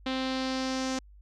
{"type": "tone with low-pass filter sweep", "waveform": "sawtooth", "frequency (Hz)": 261.6, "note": "C4", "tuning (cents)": 0, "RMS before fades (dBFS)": -31, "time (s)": [0.06, 0.99], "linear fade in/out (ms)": 5, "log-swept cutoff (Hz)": [3700, 6300], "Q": 2.7, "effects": ["added 50 Hz sine -50 dBFS peak until 1.21 s"]}